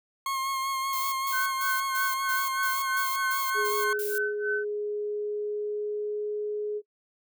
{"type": "tone with vibrato", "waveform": "40% pulse", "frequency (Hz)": 1077, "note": "C6", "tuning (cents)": 50, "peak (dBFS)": -27, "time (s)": [0.26, 3.93], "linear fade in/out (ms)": 2, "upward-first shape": "sine", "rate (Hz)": 5.2, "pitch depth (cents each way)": 24}
{"type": "noise bursts", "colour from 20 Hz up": "violet", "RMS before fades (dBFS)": -35, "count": 10, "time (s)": [0.93, 4.18], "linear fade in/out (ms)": 0, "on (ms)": 190, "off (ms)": 150}
{"type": "tone with tremolo", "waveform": "sine", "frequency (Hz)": 1519, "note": "F#6", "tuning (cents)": 45, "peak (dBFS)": -26, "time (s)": [1.32, 4.65], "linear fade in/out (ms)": 20, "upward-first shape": "sine", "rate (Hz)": 3.2, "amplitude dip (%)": 95}
{"type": "tone with pitch glide", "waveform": "sine", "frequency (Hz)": [416.7, 419.4], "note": ["G#4", "G#4"], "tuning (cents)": [6, 17], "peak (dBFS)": -28, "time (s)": [3.54, 6.82], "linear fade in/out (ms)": 50, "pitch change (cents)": 11, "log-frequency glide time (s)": [4.89, 6.36]}
{"effects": ["noise-tail reverb RT60 0.1 s tail -24 dB re dry"]}